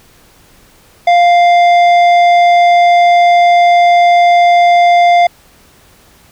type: tone with tanh clipping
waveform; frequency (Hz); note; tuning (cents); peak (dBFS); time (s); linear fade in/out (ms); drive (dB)
sine; 698.5; F5; 0; -6; 1.07-5.27; 5; 11
effects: pink hiss -45 dBFS RMS until 6.31 s